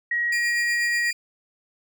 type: tone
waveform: sine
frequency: 1900 Hz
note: A#6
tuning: 33 cents sharp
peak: -21 dBFS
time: 0.11-1.11 s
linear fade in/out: 5 ms
type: tone with tremolo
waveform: 20% pulse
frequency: 2400 Hz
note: D7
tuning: 37 cents sharp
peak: -21 dBFS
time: 0.32-1.13 s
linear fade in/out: 5 ms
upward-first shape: sine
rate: 8.2 Hz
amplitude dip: 45%
effects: none